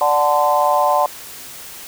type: chord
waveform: sine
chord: D dominant seventh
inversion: none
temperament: equal with one note detuned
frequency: 587.3 / 740 / 880 / 1029.7 Hz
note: D5 / F#5 / A5 / C6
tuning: 0 / 0 / 0 / -28 cents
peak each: -18 dBFS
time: 0.01-1.06 s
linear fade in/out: 2 ms
effects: white hiss -35 dBFS RMS until 1.87 s